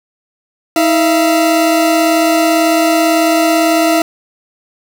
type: tone pair together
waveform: 40% pulse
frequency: 320.2 / 678.5 Hz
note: D#4 / E5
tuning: +50 / +50 cents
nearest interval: octave + minor second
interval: 1300 cents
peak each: -11 dBFS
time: 0.76-4.02 s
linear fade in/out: 2 ms
effects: none